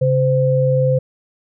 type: tone pair together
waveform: sine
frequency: 136.41 / 515 Hz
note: C#3 / C5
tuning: -27 / -28 cents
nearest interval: octave + major seventh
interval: 2299 cents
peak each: -15 dBFS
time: 0.01-0.99 s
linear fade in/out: 10 ms
effects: none